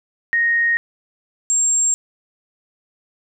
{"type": "tone pair in turn", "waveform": "sine", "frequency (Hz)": [1864.7, 7459], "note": ["A#6", "A#8"], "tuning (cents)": [0, 0], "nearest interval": "2 octaves", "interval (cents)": 2400, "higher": "second", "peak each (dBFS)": -14, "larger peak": "neither", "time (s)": [[0.33, 0.77], [1.5, 1.94]], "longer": "neither", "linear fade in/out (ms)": 0, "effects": []}